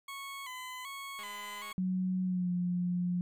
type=tone with vibrato; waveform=20% pulse; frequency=1057 Hz; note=C6; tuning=17 cents sharp; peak=-36 dBFS; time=0.08-1.73 s; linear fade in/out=5 ms; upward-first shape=square; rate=1.3 Hz; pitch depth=74 cents each way
type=click train; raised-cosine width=0.3 ms; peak=-35 dBFS; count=110; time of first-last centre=1.19-1.717 s; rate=207 Hz
type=tone with pitch glide; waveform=sine; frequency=185 to 177.77 Hz; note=F#3 to F3; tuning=0 to +31 cents; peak=-29 dBFS; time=1.78-3.21 s; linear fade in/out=0 ms; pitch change=-69 cents; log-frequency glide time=2.24-2.51 s
effects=none